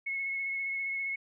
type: tone with vibrato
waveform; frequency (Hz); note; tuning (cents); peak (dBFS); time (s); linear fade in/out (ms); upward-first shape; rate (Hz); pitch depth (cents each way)
sine; 2185; C#7; -26; -31; 0.06-1.16; 10; sine; 15; 15
effects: none